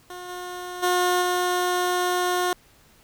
15% pulse tone with level steps, 359.2 Hz, F4, 49 cents sharp, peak -29 / -26 / -13 / -15 dBFS, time 0.1-2.53 s, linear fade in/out 2 ms, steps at 0.28 / 0.82 / 1.21 s, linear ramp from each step 20 ms, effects pink hiss -56 dBFS RMS until 3.03 s

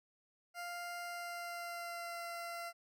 20% pulse tone with pitch glide, 698.5 to 684.9 Hz, F5 to F5, 0 to -34 cents, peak -37 dBFS, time 0.54-2.73 s, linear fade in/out 50 ms, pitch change -34 cents, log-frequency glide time 1.01-2.23 s, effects none

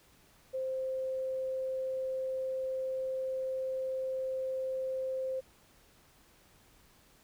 sine tone, 523.3 Hz, C5, in tune, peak -32 dBFS, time 0.53-5.41 s, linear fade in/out 20 ms, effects pink hiss -63 dBFS RMS until 7.23 s

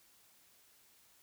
silence, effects white hiss -66 dBFS RMS until 1.22 s

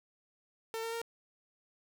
sawtooth tone with pitch steps, 450.2 / 456.2 / 462.3 Hz, A4 / A#4 / A#4, +40 / -37 / -14 cents, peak -32 dBFS, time 0.74-1.016 s, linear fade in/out 0 ms, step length 92 ms, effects none

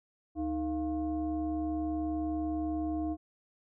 sine tone with frequency modulation, 311.1 Hz, D#4, in tune, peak -30 dBFS, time 0.35-3.17 s, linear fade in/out 50 ms, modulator 383 Hz, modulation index 0.71, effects none

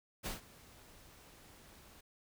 pink noise with ADSR envelope, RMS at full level -39 dBFS, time 0.23-2.01 s, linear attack 34 ms, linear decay 140 ms, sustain -20 dB, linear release 7 ms, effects none

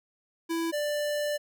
square tone pair in turn, 331.3 / 590.3 Hz, E4 / D5, +9 / +9 cents, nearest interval minor seventh, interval 1000 cents, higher second, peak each -28 dBFS, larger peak neither, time 0.49-0.72 / 0.72-1.38 s, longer second, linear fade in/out 20 ms, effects none

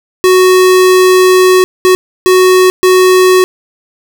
square tone bursts at uneven times, 370 Hz, F#4, in tune, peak -4 dBFS, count 4, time 0.24-1.64 / 1.85-1.95 / 2.26-2.7 / 2.83-3.44 s, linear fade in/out 0 ms, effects none

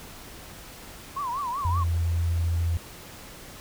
sine tone with vibrato, 1046.5 Hz, C6, in tune, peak -27 dBFS, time 1.16-1.84 s, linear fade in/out 10 ms, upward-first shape triangle, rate 5.2 Hz, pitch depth 210 cents each way
sine tone with pitch glide, 87.31 to 84.34 Hz, F2 to E2, 0 to +40 cents, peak -22 dBFS, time 1.65-2.77 s, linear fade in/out 0 ms, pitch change -60 cents, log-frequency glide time 1.77-1.86 s
effects pink hiss -44 dBFS RMS until 3.6 s

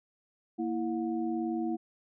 sine tone cluster, 231.9 / 329.7 / 723 Hz, A#3 / E4 / F#5, -9 / 0 / -40 cents, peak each -34 / -31 / -40 dBFS, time 0.58-1.77 s, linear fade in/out 20 ms, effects none

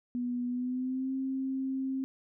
sine tone with pitch glide, 244.9 to 265.5 Hz, B3 to C4, -14 to +25 cents, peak -30 dBFS, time 0.15-2.04 s, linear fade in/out 0 ms, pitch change +139 cents, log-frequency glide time 0.47-1.13 s, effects none

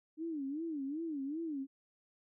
sine tone with vibrato, 300 Hz, D4, 37 cents sharp, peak -36 dBFS, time 0.17-1.67 s, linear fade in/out 50 ms, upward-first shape sine, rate 2.6 Hz, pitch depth 190 cents each way, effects none

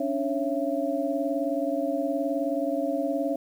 sine tone cluster, 275.5 / 294.5 / 550 / 671 Hz, C#4 / D4 / C#5 / E5, -11 / +5 / -14 / +31 cents, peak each -30 dBFS, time 0-3.36 s, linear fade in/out 5 ms, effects 9-bit

